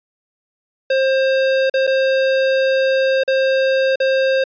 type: tone with dropouts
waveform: square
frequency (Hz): 531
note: C5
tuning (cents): +25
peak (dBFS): -14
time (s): 0.9-4.44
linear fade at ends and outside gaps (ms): 5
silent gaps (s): 1.698-1.739 / 1.869-1.874 / 3.236-3.277 / 3.958-4.001
effects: resampled to 11025 Hz